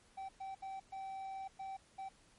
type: tone bursts at uneven times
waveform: triangle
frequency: 773 Hz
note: G5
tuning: 24 cents flat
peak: -40 dBFS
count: 6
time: 0.17-0.29 / 0.4-0.55 / 0.62-0.8 / 0.92-1.48 / 1.59-1.77 / 1.98-2.09 s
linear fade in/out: 10 ms
effects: pink hiss -67 dBFS RMS until 2.38 s + MP3 48 kbps